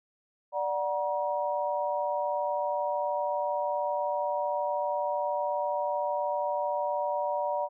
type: chord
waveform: sine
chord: D augmented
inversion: none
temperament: equal with one note detuned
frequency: 587.3 / 740 / 951.4 Hz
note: D5 / F#5 / A#5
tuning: 0 / 0 / +35 cents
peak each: -30 / -34 / -31 dBFS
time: 0.52-7.69 s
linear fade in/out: 50 ms
effects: none